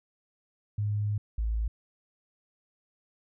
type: tone pair in turn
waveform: sine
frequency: 104.2 / 54.98 Hz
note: G#2 / A1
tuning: +6 / -1 cents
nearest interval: major seventh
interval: 1107 cents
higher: first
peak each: -26 dBFS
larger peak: neither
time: 0.78-1.18 / 1.38-1.68 s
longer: first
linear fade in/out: 5 ms
effects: none